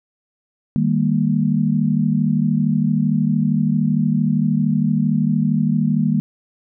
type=chord; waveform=sine; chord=Eb major; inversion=none; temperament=equal with one note detuned; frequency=155.56 / 200.1 / 233.1 Hz; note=Eb3 / G3 / Bb3; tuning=0 / +36 / 0 cents; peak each=-19 dBFS; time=0.76-6.2 s; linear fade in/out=0 ms; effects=none